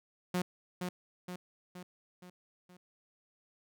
sawtooth tone with echo, 179.9 Hz, F#3, 48 cents flat, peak -26 dBFS, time 0.34-0.42 s, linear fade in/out 5 ms, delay 470 ms, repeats 5, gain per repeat -5 dB, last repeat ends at 2.77 s, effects none

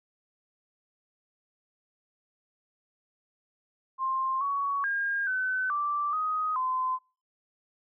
sine tone with pitch steps, 1055 / 1121 / 1616 / 1516 / 1171 / 1253 / 1028 Hz, C6 / C#6 / G#6 / F#6 / D6 / D#6 / C6, +14 / +19 / -48 / +42 / -5 / +12 / -31 cents, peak -26 dBFS, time 3.98-6.99 s, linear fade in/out 50 ms, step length 430 ms, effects noise-tail reverb RT60 0.4 s tail -26 dB re dry

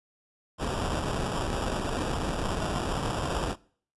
pink noise with sample-and-hold, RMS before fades -30 dBFS, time 0.58-3.56 s, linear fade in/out 50 ms, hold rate 2100 Hz, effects noise-tail reverb RT60 0.5 s tail -22 dB re dry + resampled to 24000 Hz

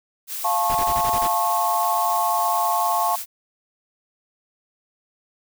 blue noise, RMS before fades -30 dBFS, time 0.27-3.26 s, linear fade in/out 50 ms
sine chord, F augmented, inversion none, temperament just, 698.5 / 873.1 / 1091.3 Hz, F5 / A5 / C#6, 0 / -14 / -27 cents, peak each -23 dBFS, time 0.44-3.16 s, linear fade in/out 10 ms
pink noise bursts, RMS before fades -30 dBFS, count 7, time 0.69-1.277 s, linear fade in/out 10 ms, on 65 ms, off 22 ms
effects none

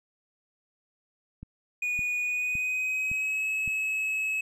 click train, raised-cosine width 5 ms, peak -28 dBFS, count 5, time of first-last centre 1.43-3.677 s, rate 1.78 Hz
triangle tone with pitch glide, 2461 to 2576 Hz, D#7 to E7, -20 to -41 cents, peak -25 dBFS, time 1.82-4.41 s, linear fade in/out 5 ms, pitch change +79 cents, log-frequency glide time 2.21-3.47 s
effects none

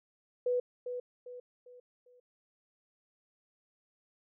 sine tone with echo, 493.9 Hz, B4, in tune, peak -27 dBFS, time 0.46-0.6 s, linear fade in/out 5 ms, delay 400 ms, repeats 4, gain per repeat -8 dB, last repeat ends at 2.2 s, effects none

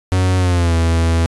45% pulse tone with pitch glide, 92.5 to 82.89 Hz, F#2 to E2, 0 to +10 cents, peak -12 dBFS, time 0.12-1.26 s, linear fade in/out 0 ms, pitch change -190 cents, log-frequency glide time 0.37-0.75 s, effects resampled to 24000 Hz

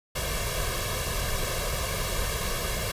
pink noise with comb filter, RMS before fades -29 dBFS, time 0.15-2.92 s, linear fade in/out 10 ms, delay 1.8 ms, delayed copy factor +0.8, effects resampled to 32000 Hz

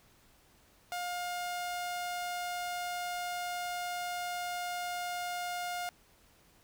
sawtooth tone, 710 Hz, F5, 28 cents sharp, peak -31 dBFS, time 0.92-5.89 s, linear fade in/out 0 ms, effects pink hiss -64 dBFS RMS until 6.63 s

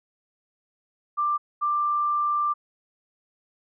sine tone pair in turn, 1183 / 1183 Hz, D6 / D6, +12 / +12 cents, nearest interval unison, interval 0 cents, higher neither, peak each -21 dBFS, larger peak neither, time 1.17-1.38 / 1.61-2.54 s, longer second, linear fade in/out 20 ms, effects none

